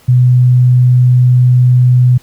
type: tone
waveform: sine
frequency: 125 Hz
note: B2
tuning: 21 cents sharp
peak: -4 dBFS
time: 0.08-2.18 s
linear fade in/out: 10 ms
effects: pink hiss -45 dBFS RMS until 2.22 s